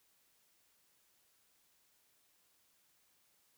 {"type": "silence", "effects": ["white hiss -73 dBFS RMS until 3.57 s"]}